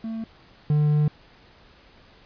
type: tone pair in turn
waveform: triangle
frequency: 224.1 / 149.57 Hz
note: A3 / D3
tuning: +32 / +32 cents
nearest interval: perfect fifth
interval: 700 cents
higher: first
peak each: -26 / -15 dBFS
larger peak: second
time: 0.04-0.24 / 0.7-1.08 s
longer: second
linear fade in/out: 2 ms
effects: pink hiss -53 dBFS RMS until 2.25 s + resampled to 11025 Hz